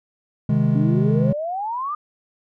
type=chord; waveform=triangle; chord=Ab major; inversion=first; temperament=equal; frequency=130.81 / 155.56 / 207.7 Hz; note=C3 / Eb3 / Ab3; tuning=0 / 0 / 0 cents; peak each=-18 dBFS; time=0.49-1.33 s; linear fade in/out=5 ms
type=exponential sweep; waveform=sine; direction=up; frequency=277.2 to 1234 Hz; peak=-23 dBFS; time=0.75-1.95 s; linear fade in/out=5 ms
effects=none

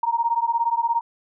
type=beating tone pair; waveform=sine; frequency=924 / 941 Hz; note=A#5 / A#5; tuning=-16 / +16 cents; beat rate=17 Hz; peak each=-22 dBFS; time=0.03-1.01 s; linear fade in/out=5 ms; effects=none

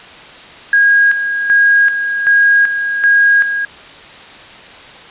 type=tone with tremolo; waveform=sine; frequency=1636 Hz; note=G#6; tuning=26 cents flat; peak=-6 dBFS; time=0.73-3.65 s; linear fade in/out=2 ms; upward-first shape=square; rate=1.3 Hz; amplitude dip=60%; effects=white hiss -35 dBFS RMS until 5.1 s + resampled to 8000 Hz

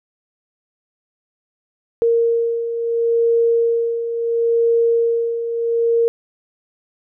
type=beating tone pair; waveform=sine; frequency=463.5 / 464.23 Hz; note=A#4 / A#4; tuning=-10 / -7 cents; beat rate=0.73 Hz; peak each=-22 / -15 dBFS; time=2.02-6.08 s; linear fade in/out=0 ms; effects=none

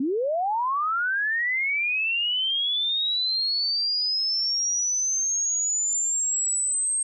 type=linear sweep; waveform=sine; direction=up; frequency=246.9 to 8450 Hz; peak=-22 dBFS; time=0-7.03 s; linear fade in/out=5 ms; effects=none

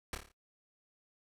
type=noise with echo; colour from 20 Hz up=pink; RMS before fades=-37 dBFS; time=0.13-0.15 s; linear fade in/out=2 ms; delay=28 ms; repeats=6; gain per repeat=-5 dB; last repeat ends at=0.318 s; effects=noise-tail reverb RT60 0.1 s tail -20 dB re dry + low-pass 11000 Hz 12 dB/octave

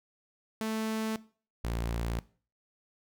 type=tone pair in turn; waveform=sawtooth; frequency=220 / 57.57 Hz; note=A3 / A#1; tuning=0 / -21 cents; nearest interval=octave + major seventh; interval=2321 cents; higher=first; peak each=-27 dBFS; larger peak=neither; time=0.61-1.16 / 1.64-2.19 s; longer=neither; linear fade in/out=0 ms; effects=noise-tail reverb RT60 0.4 s tail -19 dB re dry

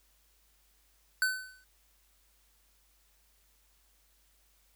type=tone with exponential decay; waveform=square; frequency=1515 Hz; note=F#6; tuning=40 cents sharp; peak=-24 dBFS; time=1.22-1.64 s; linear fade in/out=1 ms; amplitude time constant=91 ms; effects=added 50 Hz sine -69 dBFS peak until 4.75 s + white hiss -69 dBFS RMS until 4.75 s

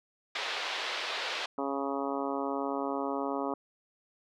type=band-pass noise; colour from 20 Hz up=white; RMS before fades=-35 dBFS; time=0.35-1.46 s; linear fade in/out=5 ms; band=430 to 4000 Hz; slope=24 dB/octave
type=harmonic tone; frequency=138.59 Hz; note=C#3; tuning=in tune; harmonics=2 / 3 / 4 / 5 / 6 / 7 / 8 / 9; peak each=-35 / -37 / -38 / -39 / -40 / -40 / -41 / -42 dBFS; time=1.58-3.54 s; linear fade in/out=2 ms
effects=none

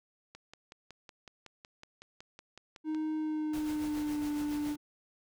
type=click train; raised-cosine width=0.2 ms; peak=-31 dBFS; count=15; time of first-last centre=0.35-2.947 s; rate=5.39 Hz
type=tone with pitch glide; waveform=triangle; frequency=311.1 to 295.7 Hz; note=D#4 to D4; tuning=0 to +12 cents; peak=-29 dBFS; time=2.84-4.77 s; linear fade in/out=50 ms; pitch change=-88 cents; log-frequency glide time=3.16-4.28 s
type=noise with tremolo; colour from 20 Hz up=pink; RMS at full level=-45 dBFS; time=3.53-4.76 s; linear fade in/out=5 ms; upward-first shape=sine; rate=7.2 Hz; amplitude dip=50%
effects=none

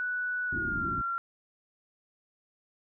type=tone with pitch glide; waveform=sine; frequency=1480 to 1372.9 Hz; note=F#6 to F6; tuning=0 to -30 cents; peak=-29 dBFS; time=0-1.18 s; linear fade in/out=0 ms; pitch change=-130 cents; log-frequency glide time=0.46-0.88 s
type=low-pass noise; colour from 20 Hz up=white; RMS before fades=-37 dBFS; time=0.52-1.02 s; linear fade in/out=10 ms; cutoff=370 Hz; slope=96 dB/octave
effects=none

